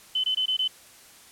sine tone bursts, 3038 Hz, F#7, 45 cents sharp, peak -22 dBFS, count 5, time 0.15-0.678 s, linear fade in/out 5 ms, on 88 ms, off 22 ms, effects white hiss -51 dBFS RMS until 1.31 s + low-pass 12000 Hz 12 dB/octave

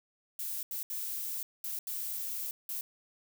violet noise bursts at uneven times, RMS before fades -37 dBFS, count 6, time 0.39-0.63 / 0.71-0.83 / 0.9-1.43 / 1.64-1.79 / 1.87-2.51 / 2.69-2.81 s, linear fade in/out 2 ms, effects none

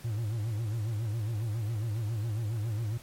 triangle tone with vibrato, 110 Hz, A2, in tune, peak -27 dBFS, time 0.04-2.98 s, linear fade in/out 10 ms, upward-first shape sine, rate 7.3 Hz, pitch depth 130 cents each way, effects pink hiss -52 dBFS RMS until 3.02 s + MP3 64 kbps

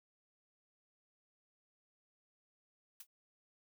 blue noise with exponential decay, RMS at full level -44 dBFS, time 3-3.07 s, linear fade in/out 5 ms, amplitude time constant 15 ms, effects none

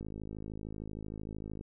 click train, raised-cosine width 3 ms, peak -29 dBFS, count 86, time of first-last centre 0.01-1.611 s, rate 53.1 Hz, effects none

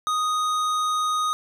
sine tone with hard clipping, 1244.5 Hz, D#6, in tune, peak -23 dBFS, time 0.07-1.33 s, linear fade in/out 0 ms, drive 13 dB, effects none

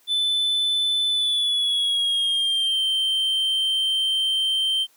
triangle tone with pitch glide, 3511 to 3128 Hz, A7 to G7, -4 to -4 cents, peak -18 dBFS, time 0.07-4.87 s, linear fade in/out 50 ms, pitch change -200 cents, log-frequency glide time 1.09-2.8 s, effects white hiss -59 dBFS RMS until 4.96 s + high-pass 200 Hz 12 dB/octave

